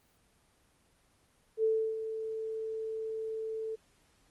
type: tone with ADSR envelope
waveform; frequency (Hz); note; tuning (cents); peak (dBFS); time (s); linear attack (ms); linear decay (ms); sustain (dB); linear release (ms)
sine; 442; A4; +8; -24; 1.57-3.76; 67; 320; -10; 16
effects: pink hiss -68 dBFS RMS until 4.3 s + Opus 24 kbps